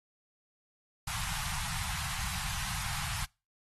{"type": "band-stop noise", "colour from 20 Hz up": "pink", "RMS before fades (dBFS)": -36, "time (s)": [1.07, 3.25], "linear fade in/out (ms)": 5, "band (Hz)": [170, 780], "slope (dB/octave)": 48, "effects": ["noise-tail reverb RT60 0.3 s tail -26 dB re dry", "AAC 32 kbps"]}